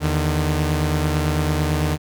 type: tone pair together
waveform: sawtooth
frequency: 80 / 151.02 Hz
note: D#2 / D3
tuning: +49 / +49 cents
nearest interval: major seventh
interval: 1100 cents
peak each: -17 dBFS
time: 0-1.98 s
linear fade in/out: 50 ms
effects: none